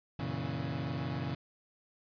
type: chord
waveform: 30% pulse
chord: F# dominant seventh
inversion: none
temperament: equal with one note detuned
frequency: 92.5 / 119.2 / 138.59 / 164.81 Hz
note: F#2 / A#2 / C#3 / E3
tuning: 0 / +39 / 0 / 0 cents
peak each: -40 / -37 / -35 / -38 dBFS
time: 0.19-1.35 s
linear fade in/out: 5 ms
effects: resampled to 11025 Hz